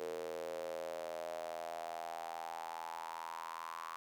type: tone with high-pass filter sweep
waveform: square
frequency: 41.2 Hz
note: E1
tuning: in tune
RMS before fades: -44 dBFS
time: 0-3.96 s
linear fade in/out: 0 ms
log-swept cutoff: 460 to 1100 Hz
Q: 6.7
effects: none